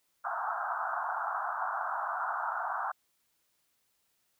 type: band-pass noise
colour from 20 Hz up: white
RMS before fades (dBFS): -34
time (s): 0.24-2.92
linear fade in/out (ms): 10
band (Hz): 670 to 1500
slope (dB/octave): 96
effects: white hiss -75 dBFS RMS until 4.39 s